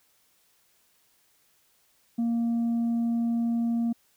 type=tone with tanh clipping; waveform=sine; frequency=233.1 Hz; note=A#3; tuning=in tune; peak=-24 dBFS; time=2.18-3.93 s; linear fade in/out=10 ms; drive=2 dB; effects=white hiss -66 dBFS RMS until 4.16 s